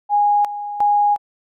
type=tone with tremolo; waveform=sine; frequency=824 Hz; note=G#5; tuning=14 cents flat; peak=-12 dBFS; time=0.09-1.18 s; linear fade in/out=50 ms; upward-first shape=square; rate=1.4 Hz; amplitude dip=75%; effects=none